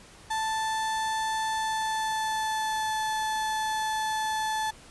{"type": "tone with pitch glide", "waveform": "35% pulse", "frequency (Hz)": [880, 869.9], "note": ["A5", "A5"], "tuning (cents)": [0, -20], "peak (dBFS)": -25, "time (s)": [0.3, 4.71], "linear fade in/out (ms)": 10, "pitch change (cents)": -20, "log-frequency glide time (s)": [1.5, 2.95], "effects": ["pink hiss -51 dBFS RMS until 4.9 s", "resampled to 24000 Hz"]}